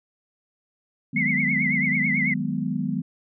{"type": "chord", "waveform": "sine", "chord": "G# minor seventh", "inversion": "second", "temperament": "equal", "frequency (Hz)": [155.56, 185, 207.7, 246.9], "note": ["D#3", "F#3", "G#3", "B3"], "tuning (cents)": [0, 0, 0, 0], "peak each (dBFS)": [-30, -29, -29, -28], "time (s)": [1.13, 3.02], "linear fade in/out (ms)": 10}
{"type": "tone with vibrato", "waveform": "sine", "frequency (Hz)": 2100, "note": "C7", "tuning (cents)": 6, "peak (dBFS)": -21, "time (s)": [1.16, 2.34], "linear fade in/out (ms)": 5, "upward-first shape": "triangle", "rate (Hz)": 9.1, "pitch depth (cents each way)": 120}
{"effects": []}